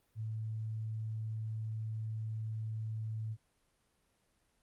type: tone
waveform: sine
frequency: 110 Hz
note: A2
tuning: in tune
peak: -36 dBFS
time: 0.15-3.37 s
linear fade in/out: 50 ms
effects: pink hiss -75 dBFS RMS until 4.62 s + Opus 32 kbps